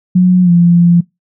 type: tone with pitch glide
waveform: sine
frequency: 181.8 to 172.59 Hz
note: F#3 to F3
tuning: -30 to -20 cents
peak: -4 dBFS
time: 0.15-1.01 s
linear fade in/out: 10 ms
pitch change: -90 cents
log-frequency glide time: 0.43-0.51 s
effects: noise-tail reverb RT60 0.2 s tail -24 dB re dry